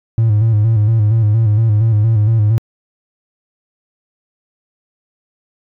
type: tone with vibrato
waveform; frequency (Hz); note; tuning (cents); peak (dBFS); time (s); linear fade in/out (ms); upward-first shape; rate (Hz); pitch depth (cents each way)
triangle; 109.1; A2; -14; -6; 0.18-2.58; 0; square; 4.3; 66
effects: tanh soft clip ceiling -4 dBFS